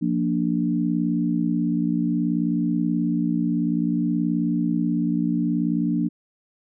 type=chord; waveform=sine; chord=Bb major; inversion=second; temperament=equal; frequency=174.61 / 233.1 / 293.7 Hz; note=F3 / Bb3 / D4; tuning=0 / 0 / 0 cents; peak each=-24 dBFS; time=0.01-6.09 s; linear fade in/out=20 ms; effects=none